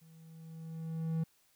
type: tone with level ramp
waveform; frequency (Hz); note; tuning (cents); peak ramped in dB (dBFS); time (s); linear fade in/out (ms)
triangle; 162; E3; -30; -55 to -27; 0.01-1.24; 10
effects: white hiss -70 dBFS RMS until 1.55 s